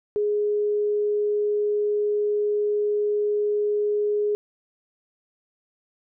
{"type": "tone", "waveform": "sine", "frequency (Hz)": 416.4, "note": "G#4", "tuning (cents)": 5, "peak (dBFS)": -20, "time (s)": [0.16, 4.35], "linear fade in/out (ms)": 0, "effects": []}